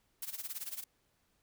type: noise with tremolo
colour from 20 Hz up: blue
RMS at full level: -39 dBFS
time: 0.22-0.84 s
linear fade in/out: 5 ms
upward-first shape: sine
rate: 18 Hz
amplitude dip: 85%
effects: pink hiss -75 dBFS RMS until 1.42 s